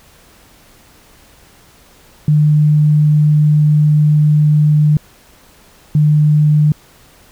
sine tone bursts at uneven times, 150.6 Hz, D3, 44 cents sharp, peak -7 dBFS, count 2, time 2.28-4.97 / 5.95-6.72 s, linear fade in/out 2 ms, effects pink hiss -46 dBFS RMS until 7.31 s

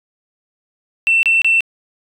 sine tone bursts, 2687 Hz, E7, 33 cents sharp, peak -9 dBFS, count 3, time 1.07-1.606 s, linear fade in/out 0 ms, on 160 ms, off 28 ms, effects tanh soft clip ceiling -6 dBFS

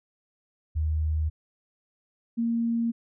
sine tone pair in turn, 77.78 / 231.9 Hz, D#2 / A#3, 0 / -9 cents, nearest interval octave + perfect fifth, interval 1891 cents, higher second, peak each -23 dBFS, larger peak neither, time 0.75-1.3 / 2.37-2.92 s, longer neither, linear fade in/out 20 ms, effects none

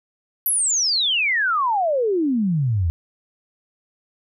sine exponential sweep, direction down, 12000 to 78.7 Hz, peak -17 dBFS, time 0.46-2.9 s, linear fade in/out 0 ms, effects none

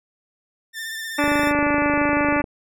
sawtooth tone with vibrato, 1791 Hz, A6, 30 cents sharp, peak -25 dBFS, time 0.73-1.53 s, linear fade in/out 50 ms, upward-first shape sine, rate 16 Hz, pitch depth 28 cents each way
harmonic tone, 291.2 Hz, D4, 15 cents flat, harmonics 1 / 2 / 3 / 4 / 5 / 6 / 7 / 8 / 9, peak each -21 / -24 / -26 / -27 / -28 / -29 / -29 / -30 / -31 dBFS, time 1.18-2.42 s, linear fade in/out 10 ms
click train, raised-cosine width 2 ms, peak -16 dBFS, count 32, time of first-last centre 1.24-2.442 s, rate 25.8 Hz
effects none

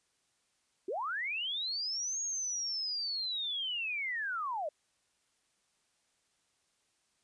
sine linear two-way sweep, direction up then down, 329.6 to 6645 to 567 Hz, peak -33 dBFS, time 0.88-4.69 s, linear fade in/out 5 ms, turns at 2.21 s, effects white hiss -75 dBFS RMS until 7.23 s + resampled to 22050 Hz

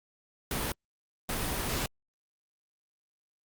pink noise bursts at uneven times, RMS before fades -32 dBFS, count 2, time 0.51-0.72 / 1.29-1.86 s, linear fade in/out 2 ms, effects Opus 48 kbps

